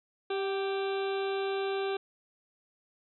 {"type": "harmonic tone with a mistuned harmonic", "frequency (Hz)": 392, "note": "G4", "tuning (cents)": 0, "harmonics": [1, 2, 3, 4, 6, 7, 8, 9, 10], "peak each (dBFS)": [-30, -38, -43, -43, -46, -47, -51, -47, -48], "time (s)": [0.3, 1.97], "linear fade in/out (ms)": 5, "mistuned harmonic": 2, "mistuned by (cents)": -30, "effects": []}